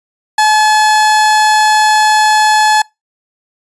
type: tone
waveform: 30% pulse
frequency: 857 Hz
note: A5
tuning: 46 cents flat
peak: -4 dBFS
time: 0.38-2.82 s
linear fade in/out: 5 ms
effects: noise-tail reverb RT60 0.2 s tail -24 dB re dry + resampled to 22050 Hz